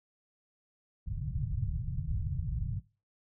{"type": "low-pass noise", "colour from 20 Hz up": "white", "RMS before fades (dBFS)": -34, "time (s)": [1.06, 2.8], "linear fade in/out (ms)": 10, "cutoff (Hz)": 150, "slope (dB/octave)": 48, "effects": ["noise-tail reverb RT60 0.3 s tail -18 dB re dry"]}